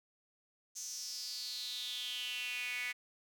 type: tone with high-pass filter sweep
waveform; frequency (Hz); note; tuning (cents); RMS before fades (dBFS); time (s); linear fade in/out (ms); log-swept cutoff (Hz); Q
sawtooth; 246.9; B3; 0; -41; 0.75-2.93; 20; 6300 to 2100; 6.7
effects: none